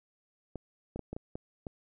clicks, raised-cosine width 2 ms, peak -25 dBFS, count 7, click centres 0.557 / 0.96 / 0.993 / 1.13 / 1.165 / 1.355 / 1.668 s, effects none

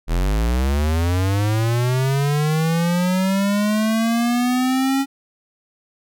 square linear sweep, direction up, 39.31 to 275.2 Hz, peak -17 dBFS, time 0.07-5.06 s, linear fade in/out 50 ms, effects none

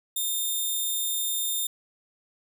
5% pulse tone, 3629 Hz, A#7, 47 cents flat, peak -18 dBFS, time 0.16-1.67 s, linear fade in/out 5 ms, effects none

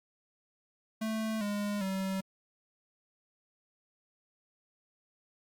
square tone with pitch steps, 220 / 205.3 / 191.52 Hz, A3 / G#3 / G3, 0 / -20 / -40 cents, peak -32 dBFS, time 1.01-2.21 s, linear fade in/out 10 ms, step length 400 ms, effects Opus 48 kbps

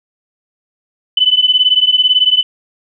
sine beating tone pair, 3000 / 3018 Hz, F#7 / F#7, +23 / +34 cents, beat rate 18 Hz, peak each -11 dBFS, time 1.17-2.43 s, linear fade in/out 5 ms, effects none

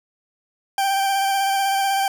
40% pulse tone with vibrato, 784 Hz, G5, in tune, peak -17 dBFS, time 0.78-2.08 s, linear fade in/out 2 ms, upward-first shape square, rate 16 Hz, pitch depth 16 cents each way, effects none

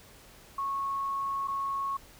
sine tone with dropouts, 1100 Hz, C#6, 14 cents flat, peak -29 dBFS, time 0.58-1.97 s, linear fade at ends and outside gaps 5 ms, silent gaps 1.475-1.481 s, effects pink hiss -54 dBFS RMS until 2.19 s

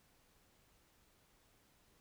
silence, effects pink hiss -71 dBFS RMS until 2 s

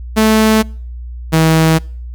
sawtooth tone pair in turn, 218.6 / 160.51 Hz, A3 / E3, -11 / -46 cents, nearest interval perfect fourth, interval 535 cents, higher first, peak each -4 dBFS, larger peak neither, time 0.16-0.63 / 1.32-1.79 s, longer neither, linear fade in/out 20 ms, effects noise-tail reverb RT60 0.5 s tail -26 dB re dry + added 60 Hz sine -24 dBFS peak until 2.14 s

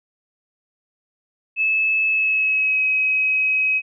sine tone with pitch glide, 2604 to 2542 Hz, E7 to D#7, -22 to +36 cents, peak -16 dBFS, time 1.56-3.82 s, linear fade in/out 50 ms, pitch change -42 cents, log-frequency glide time 2.07-2.83 s, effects none

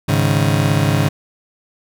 35% pulse chord, Ab suspended fourth, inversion none, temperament just, 103.83 / 138.43 / 155.74 Hz, Ab2 / Db3 / Eb3, 0 / -2 / +2 cents, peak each -16 dBFS, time 0.08-1.09 s, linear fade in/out 10 ms, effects none

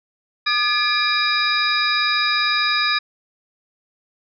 sine tone cluster, 1215 / 1712 / 2386 / 3821 / 4929 Hz, D#6 / A6 / D7 / A#7 / D#8, -42 / -48 / +27 / +42 / -17 cents, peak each -23 dBFS, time 0.46-2.99 s, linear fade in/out 10 ms, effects none

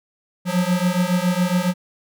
square beating tone pair, 176.3 / 183.5 Hz, F3 / F#3, +17 / -14 cents, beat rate 7.2 Hz, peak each -21 dBFS, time 0.45-1.74 s, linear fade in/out 50 ms, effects none

